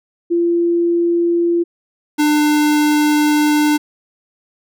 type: tone pair in turn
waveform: sine / square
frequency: 342.5 / 299.1 Hz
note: F4 / D4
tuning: -34 / +32 cents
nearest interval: major second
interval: 234 cents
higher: first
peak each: -12 dBFS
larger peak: neither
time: 0.3-1.64 / 2.18-3.78 s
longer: second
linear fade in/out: 20 ms
effects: none